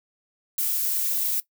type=noise; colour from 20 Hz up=violet; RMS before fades=-25 dBFS; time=0.58-1.4 s; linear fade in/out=2 ms; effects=noise-tail reverb RT60 0.1 s tail -18 dB re dry